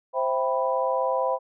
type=chord; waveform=sine; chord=C major seventh; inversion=none; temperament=equal; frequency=523.3 / 659.3 / 784 / 987.8 Hz; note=C5 / E5 / G5 / B5; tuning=0 / 0 / 0 / 0 cents; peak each=-25 / -29 / -30 / -27 dBFS; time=0.13-1.39 s; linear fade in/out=50 ms; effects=none